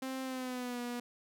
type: tone with pitch glide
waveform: sawtooth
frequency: 262.7 to 242.3 Hz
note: C4 to B3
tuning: +7 to -33 cents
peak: -33 dBFS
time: 0.02-1 s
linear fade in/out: 5 ms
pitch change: -140 cents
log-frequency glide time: 0.23-0.8 s
effects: none